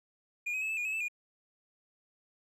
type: tone with pitch steps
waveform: triangle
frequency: 2428 / 2531 / 2592 / 2624 / 2438 / 2571 / 2637 / 2434 Hz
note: D#7 / D#7 / E7 / E7 / D#7 / E7 / E7 / D#7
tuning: -43 / +29 / -30 / -9 / -36 / -44 / 0 / -39 cents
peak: -30 dBFS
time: 0.46-1.084 s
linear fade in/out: 10 ms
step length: 78 ms
effects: none